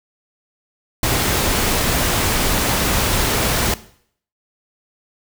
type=noise; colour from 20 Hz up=pink; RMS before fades=-18 dBFS; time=1.03-3.74 s; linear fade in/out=2 ms; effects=noise-tail reverb RT60 0.6 s tail -17 dB re dry